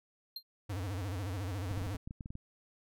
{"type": "tone with exponential decay", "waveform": "square", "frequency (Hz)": 4186, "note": "C8", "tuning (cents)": 0, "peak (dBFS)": -36, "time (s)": [0.36, 0.43], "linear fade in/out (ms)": 5, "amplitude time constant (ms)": 15}
{"type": "tone with vibrato", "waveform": "square", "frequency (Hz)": 95.6, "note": "G2", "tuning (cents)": -43, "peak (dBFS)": -36, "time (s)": [0.69, 1.97], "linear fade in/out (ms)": 10, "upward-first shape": "sine", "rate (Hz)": 14, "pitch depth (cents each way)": 170}
{"type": "clicks", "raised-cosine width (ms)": 5, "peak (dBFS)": -30, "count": 11, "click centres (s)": [1.713, 1.776, 1.816, 1.866, 1.948, 2.075, 2.109, 2.208, 2.259, 2.305, 2.354]}
{"effects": []}